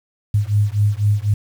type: beating tone pair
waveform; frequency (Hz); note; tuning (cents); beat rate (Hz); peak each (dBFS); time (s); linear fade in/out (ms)
sine; 101.7 / 105.7; G#2 / G#2; -36 / +31; 4; -17; 0.34-1.34; 5
effects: 7-bit